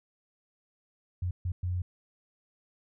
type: tone bursts at uneven times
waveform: sine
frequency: 89.7 Hz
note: F2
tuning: 47 cents sharp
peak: -28 dBFS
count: 3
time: 1.22-1.31 / 1.45-1.52 / 1.63-1.82 s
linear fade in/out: 5 ms
effects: none